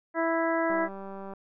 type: harmonic tone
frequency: 329.6 Hz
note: E4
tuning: in tune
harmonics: 1 / 2 / 3 / 4 / 5 / 6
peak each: -29 / -28 / -32 / -35 / -34 / -37 dBFS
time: 0.14-0.89 s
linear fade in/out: 50 ms
type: click train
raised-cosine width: 1 ms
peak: -28 dBFS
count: 125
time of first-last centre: 0.7-1.336 s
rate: 195 Hz
effects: none